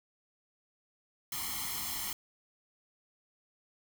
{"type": "noise with comb filter", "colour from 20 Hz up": "white", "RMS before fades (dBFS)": -37, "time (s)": [1.32, 2.13], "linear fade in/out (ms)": 2, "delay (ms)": 0.95, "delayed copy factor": 0.95, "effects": []}